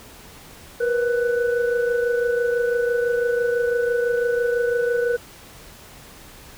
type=tone cluster; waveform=sine; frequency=477 / 503 / 1489 Hz; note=A#4 / B4 / F#6; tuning=+40 / +32 / +11 cents; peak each=-19 / -27 / -28 dBFS; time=0.8-5.17 s; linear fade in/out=10 ms; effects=pink hiss -44 dBFS RMS until 6.57 s